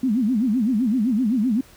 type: tone with vibrato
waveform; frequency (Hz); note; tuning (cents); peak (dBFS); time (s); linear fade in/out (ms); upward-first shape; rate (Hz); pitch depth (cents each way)
sine; 233.1; A#3; 0; -17; 0.03-1.61; 5; sine; 7.8; 240
effects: pink hiss -50 dBFS RMS until 1.76 s